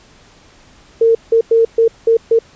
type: tone bursts at uneven times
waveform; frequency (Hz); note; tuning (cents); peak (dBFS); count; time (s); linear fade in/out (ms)
sine; 456; A#4; -38; -7; 6; 1.01-1.15 / 1.32-1.41 / 1.51-1.65 / 1.78-1.88 / 2.07-2.17 / 2.31-2.39; 5
effects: pink hiss -46 dBFS RMS until 2.55 s + resampled to 16000 Hz